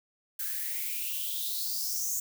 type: noise with high-pass filter sweep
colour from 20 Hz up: violet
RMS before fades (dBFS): -33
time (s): 0.39-2.2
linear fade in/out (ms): 5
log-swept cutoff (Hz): 1500 to 6900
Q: 6.8
effects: none